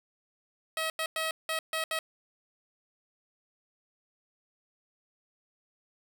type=tone bursts at uneven times; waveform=10% pulse; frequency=640 Hz; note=D#5; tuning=49 cents sharp; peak=-21 dBFS; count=6; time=0.77-0.9 / 0.99-1.06 / 1.16-1.31 / 1.49-1.59 / 1.73-1.84 / 1.91-1.99 s; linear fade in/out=2 ms; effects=none